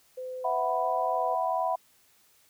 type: tone with vibrato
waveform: sine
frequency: 507 Hz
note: B4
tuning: 45 cents sharp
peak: -34 dBFS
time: 0.17-1.35 s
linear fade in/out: 10 ms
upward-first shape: square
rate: 1.5 Hz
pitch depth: 13 cents each way
type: chord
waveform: sine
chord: E suspended second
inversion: none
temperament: just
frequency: 659.3 / 741.7 / 988.9 Hz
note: E5 / F#5 / B5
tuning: 0 / +4 / +2 cents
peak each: -30 / -29 / -30 dBFS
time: 0.44-1.76 s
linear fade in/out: 10 ms
effects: white hiss -63 dBFS RMS until 2.49 s